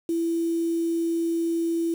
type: tone with quantisation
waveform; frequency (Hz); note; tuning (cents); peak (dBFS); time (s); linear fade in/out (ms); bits
sine; 333.4; E4; +20; -22; 0.09-1.94; 2; 7
effects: none